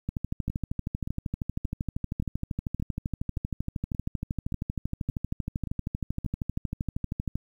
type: two click trains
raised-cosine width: 5 ms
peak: -20 / -17 dBFS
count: 11 / 94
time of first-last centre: 0.5-6.247 / 0.09-7.356 s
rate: 1.74 / 12.8 Hz
effects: 9-bit